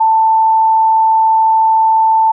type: tone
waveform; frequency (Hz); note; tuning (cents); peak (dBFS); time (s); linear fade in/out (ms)
sine; 887; A5; +14; -7; 0-2.32; 10
effects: none